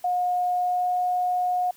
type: tone with pitch glide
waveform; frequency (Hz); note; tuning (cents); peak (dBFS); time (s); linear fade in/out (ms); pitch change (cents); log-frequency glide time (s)
sine; 719 to 723.2; F#5 to F#5; -50 to -40; -21; 0.04-1.71; 5; +10; 0.5-0.97
effects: white hiss -54 dBFS RMS until 1.76 s